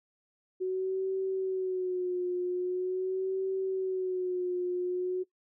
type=tone with vibrato; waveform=sine; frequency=370 Hz; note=F#4; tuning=in tune; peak=-28 dBFS; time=0.6-5.24 s; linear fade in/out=20 ms; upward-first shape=sine; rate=0.43 Hz; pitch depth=54 cents each way; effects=noise-tail reverb RT60 0.1 s tail -19 dB re dry